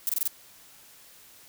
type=noise bursts; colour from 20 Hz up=violet; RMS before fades=-26 dBFS; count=5; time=0.07-0.276 s; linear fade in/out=0 ms; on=22 ms; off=24 ms; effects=white hiss -53 dBFS RMS until 1.48 s